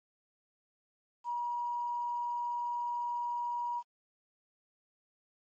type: tone with quantisation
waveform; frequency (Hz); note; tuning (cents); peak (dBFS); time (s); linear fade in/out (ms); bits
sine; 959; A#5; +49; -32; 1.24-3.83; 50; 10
effects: MP3 32 kbps